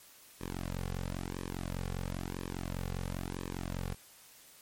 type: tone with flanger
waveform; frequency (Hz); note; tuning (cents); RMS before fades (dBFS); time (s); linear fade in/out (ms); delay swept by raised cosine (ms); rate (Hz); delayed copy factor
sawtooth; 45; F#1; -47; -38; 0.4-3.95; 20; 1.4 to 3.2; 0.99; -0.95
effects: white hiss -57 dBFS RMS until 4.61 s + MP3 64 kbps